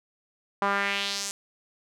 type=tone with band-pass filter sweep; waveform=sawtooth; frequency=199.5 Hz; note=G3; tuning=31 cents sharp; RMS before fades=-28 dBFS; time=0.62-1.31 s; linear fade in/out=0 ms; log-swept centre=1000 to 7600 Hz; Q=2.2; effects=none